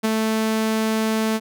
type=tone with ADSR envelope; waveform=sawtooth; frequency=220 Hz; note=A3; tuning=in tune; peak=-12 dBFS; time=0.03-1.4 s; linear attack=19 ms; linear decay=16 ms; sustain=-3 dB; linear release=43 ms; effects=none